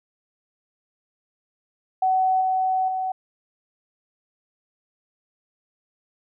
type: tone with level steps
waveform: sine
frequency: 752 Hz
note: F#5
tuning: 28 cents sharp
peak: -17 / -19 / -23 dBFS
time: 2.02-3.12 s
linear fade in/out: 5 ms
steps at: 2.41 / 2.88 s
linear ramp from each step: 2 ms
effects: none